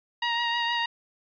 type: tone with vibrato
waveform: 15% pulse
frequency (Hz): 942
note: A#5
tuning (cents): +18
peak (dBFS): -18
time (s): 0.22-0.86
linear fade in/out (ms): 5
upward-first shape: triangle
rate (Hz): 6.4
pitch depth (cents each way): 25
effects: resampled to 11025 Hz + 9-bit